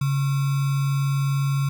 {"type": "tone with sample-and-hold", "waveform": "sine", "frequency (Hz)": 138.59, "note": "C#3", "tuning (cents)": 0, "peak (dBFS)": -19, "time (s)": [0.01, 1.69], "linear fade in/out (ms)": 5, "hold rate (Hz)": 1225, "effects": []}